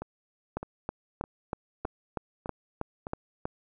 two click trains, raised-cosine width 1 ms, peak -17 / -22 dBFS, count 10 / 6, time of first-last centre 0.57-3.455 / 0.02-3.069 s, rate 3.12 / 1.64 Hz, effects none

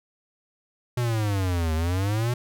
square exponential two-way sweep, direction down then up, 124.7 to 78 to 124.7 Hz, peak -23 dBFS, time 0.97-2.34 s, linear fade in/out 5 ms, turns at 1.74 s, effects none

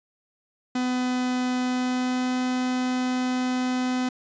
45% pulse tone with pitch glide, 251.3 to 253 Hz, B3 to B3, +30 to +42 cents, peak -23 dBFS, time 0.75-4.09 s, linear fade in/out 5 ms, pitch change +12 cents, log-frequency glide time 1.59-2.36 s, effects resampled to 16000 Hz

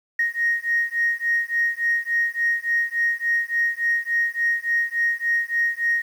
sine beating tone pair, 1867 / 1870.5 Hz, A#6 / A#6, +2 / +5 cents, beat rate 3.5 Hz, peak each -22 dBFS, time 0.19-6.02 s, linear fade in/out 5 ms, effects tanh soft clip ceiling -12 dBFS + 8-bit

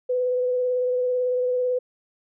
sine tone with vibrato, 500 Hz, B4, 21 cents sharp, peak -20 dBFS, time 0.09-1.79 s, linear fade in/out 10 ms, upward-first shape sine, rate 18 Hz, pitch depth 18 cents each way, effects none

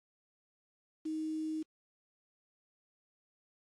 sine tone with quantisation, 313.7 Hz, D#4, 14 cents sharp, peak -34 dBFS, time 1.05-1.63 s, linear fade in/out 10 ms, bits 9, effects low-pass 7000 Hz 12 dB/octave + AAC 64 kbps

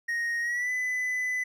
triangle tone with pitch glide, 1869 to 2003 Hz, A#6 to B6, +4 to +24 cents, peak -25 dBFS, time 0.08-1.44 s, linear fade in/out 10 ms, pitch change +120 cents, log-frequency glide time 0.41-0.71 s, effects none

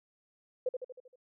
sine tone with echo, 506 Hz, B4, 42 cents sharp, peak -27 dBFS, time 0.66-0.69 s, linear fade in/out 5 ms, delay 78 ms, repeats 6, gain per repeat -5 dB, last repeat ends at 1.158 s, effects none

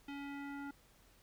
square tone with low-pass filter sweep, 281.9 Hz, C#4, 29 cents sharp, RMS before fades -45 dBFS, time 0.08-0.71 s, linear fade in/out 5 ms, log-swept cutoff 2900 to 1500 Hz, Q 2.2, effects added 44 Hz sine -70 dBFS peak until 1.22 s + pink hiss -67 dBFS RMS until 1.22 s

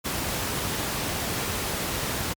pink noise, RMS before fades -28 dBFS, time 0.04-2.34 s, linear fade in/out 20 ms, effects high-pass 60 Hz 12 dB/octave + MP3 96 kbps

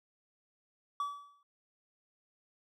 triangle tone with exponential decay, 1147 Hz, D6, 41 cents flat, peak -28 dBFS, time 1-1.43 s, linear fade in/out 2 ms, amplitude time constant 93 ms, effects none

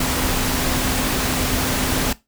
sine tone in noise, 257.2 Hz, C4, 30 cents flat, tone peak -27 dBFS, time 0-2.13 s, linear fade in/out 5 ms, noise pink, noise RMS -21 dBFS, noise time 0-2.13 s, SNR -9 dB, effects noise-tail reverb RT60 0.2 s tail -18 dB re dry

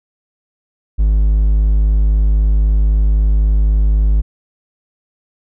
triangle tone, 51.91 Hz, G#1, in tune, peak -7 dBFS, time 0.98-4.22 s, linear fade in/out 20 ms, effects none

